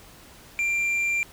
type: tone with tanh clipping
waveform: sine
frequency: 2372 Hz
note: D7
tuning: 17 cents sharp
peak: -23 dBFS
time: 0.59-1.23 s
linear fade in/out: 0 ms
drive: 5 dB
effects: pink hiss -49 dBFS RMS until 1.32 s